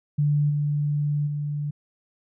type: tone with level steps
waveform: sine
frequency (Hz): 146.83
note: D3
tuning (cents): 0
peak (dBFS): -18 / -21 / -25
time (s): 0.18-1.71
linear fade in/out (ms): 10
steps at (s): 0.49 / 1.26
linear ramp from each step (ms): 20
effects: none